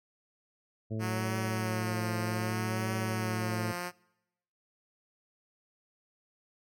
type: harmonic tone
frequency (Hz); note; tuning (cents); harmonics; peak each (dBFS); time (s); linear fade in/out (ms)
110; A2; 0; 1 / 2 / 3 / 4 / 5 / 6; -33 / -37 / -42 / -43 / -46 / -50; 0.9-3.73; 20
type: tone with vibrato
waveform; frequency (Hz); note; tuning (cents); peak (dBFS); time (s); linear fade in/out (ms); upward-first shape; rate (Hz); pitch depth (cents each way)
5% pulse; 182.4; F#3; -24; -23; 0.99-3.92; 50; triangle; 0.64; 67
effects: noise-tail reverb RT60 0.9 s tail -25 dB re dry + MP3 96 kbps